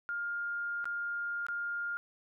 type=tone with dropouts; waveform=sine; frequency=1409 Hz; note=F6; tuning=15 cents sharp; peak=-33 dBFS; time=0.09-1.97 s; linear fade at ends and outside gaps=0 ms; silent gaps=0.843-0.855 / 1.466-1.485 s; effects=none